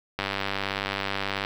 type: click train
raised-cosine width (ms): 0.3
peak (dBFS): -11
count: 125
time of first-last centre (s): 0.19-1.449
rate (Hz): 98.5
effects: 7-bit